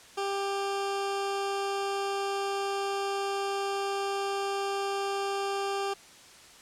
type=tone; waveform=20% pulse; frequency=395.8 Hz; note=G4; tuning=17 cents sharp; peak=-24 dBFS; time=0.17-5.94 s; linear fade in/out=10 ms; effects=white hiss -52 dBFS RMS until 6.61 s + low-pass 8000 Hz 12 dB/octave